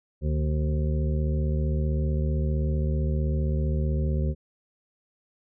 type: harmonic tone with a mistuned harmonic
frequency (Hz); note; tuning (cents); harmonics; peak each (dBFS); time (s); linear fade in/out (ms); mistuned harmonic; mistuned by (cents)
75.5; D2; +48; 1 / 2 / 3 / 5 / 6 / 7; -24 / -28 / -34 / -37 / -43 / -39; 0.21-4.35; 50; 1; -71
effects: none